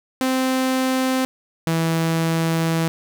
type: tone pair in turn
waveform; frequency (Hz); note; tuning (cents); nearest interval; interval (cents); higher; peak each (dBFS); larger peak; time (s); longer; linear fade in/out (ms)
sawtooth; 260 / 163.79; C4 / E3; -11 / -11; minor sixth; 800; first; -14; neither; 0.21-1.25 / 1.67-2.88; second; 0
effects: none